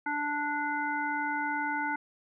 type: harmonic tone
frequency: 293.7 Hz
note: D4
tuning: in tune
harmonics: 1 / 3 / 5 / 7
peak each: -37 / -32 / -33 / -38 dBFS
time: 0.06-1.96 s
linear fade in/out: 5 ms
effects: none